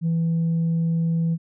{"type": "tone", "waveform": "sine", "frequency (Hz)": 165.4, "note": "E3", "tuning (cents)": 6, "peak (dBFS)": -17, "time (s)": [0.01, 1.38], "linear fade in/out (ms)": 50, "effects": ["tanh soft clip ceiling -17 dBFS"]}